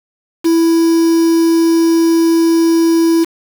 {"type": "tone with quantisation", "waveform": "triangle", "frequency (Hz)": 330.9, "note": "E4", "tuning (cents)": 7, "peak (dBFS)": -6, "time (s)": [0.44, 3.25], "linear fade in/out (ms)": 20, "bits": 4, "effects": []}